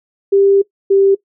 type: tone pair in turn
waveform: sine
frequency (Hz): 395.4 / 392.2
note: G4 / G4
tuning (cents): +15 / +1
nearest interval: unison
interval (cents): 14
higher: first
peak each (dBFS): -7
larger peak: neither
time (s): 0.32-0.62 / 0.9-1.15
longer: first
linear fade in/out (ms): 10
effects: noise-tail reverb RT60 0.1 s tail -19 dB re dry